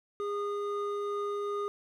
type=tone pair together; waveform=triangle; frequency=408.4 / 1227.7 Hz; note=G#4 / D#6; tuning=-29 / -24 cents; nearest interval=octave + perfect fifth; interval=1905 cents; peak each=-30 / -35 dBFS; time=0.2-1.68 s; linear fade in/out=0 ms; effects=none